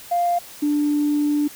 sine tone pair in turn, 698.5 / 294.3 Hz, F5 / D4, 0 / +4 cents, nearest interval octave + minor third, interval 1496 cents, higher first, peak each -16 dBFS, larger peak neither, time 0.11-0.39 / 0.62-1.48 s, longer second, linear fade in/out 10 ms, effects tanh soft clip ceiling -12 dBFS + white hiss -41 dBFS RMS until 1.55 s

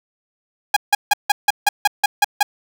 sawtooth tone bursts, 821 Hz, G#5, 20 cents flat, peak -6 dBFS, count 10, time 0.74-2.43 s, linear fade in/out 5 ms, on 25 ms, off 160 ms, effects none

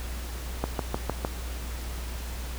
click train, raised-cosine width 1 ms, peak -12 dBFS, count 5, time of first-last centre 0.64-1.249 s, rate 6.57 Hz, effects added 60 Hz sine -33 dBFS peak until 2.58 s + pink hiss -41 dBFS RMS until 2.58 s

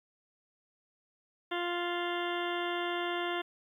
harmonic tone, 349.2 Hz, F4, in tune, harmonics 1 / 2 / 3 / 4 / 5 / 6 / 8 / 9 / 10, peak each -35 / -38 / -40 / -41 / -42 / -43 / -44 / -45 / -45 dBFS, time 1.51-3.42 s, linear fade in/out 10 ms, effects 11-bit

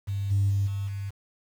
sine tone with level steps, 99.3 Hz, G2, 23 cents sharp, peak -26 / -19 / -21 / -27 / -30 dBFS, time 0.07-1.11 s, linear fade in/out 20 ms, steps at 0.3 / 0.49 / 0.66 / 0.87 s, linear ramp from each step 20 ms, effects tanh soft clip ceiling -16 dBFS + 8-bit

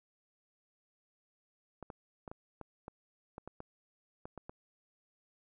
clicks, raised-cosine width 1 ms, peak -30 dBFS, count 12, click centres 1.827 / 1.902 / 2.278 / 2.315 / 2.613 / 2.881 / 3.381 / 3.476 / 3.604 / 4.255 / 4.377 / 4.495 s, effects none

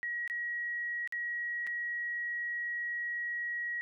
sine tone with dropouts, 1906 Hz, A#6, 38 cents sharp, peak -33 dBFS, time 0.03-3.81 s, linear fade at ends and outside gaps 0 ms, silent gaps 0.277-0.299 / 1.075-1.124 / 1.667-1.672 s, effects none

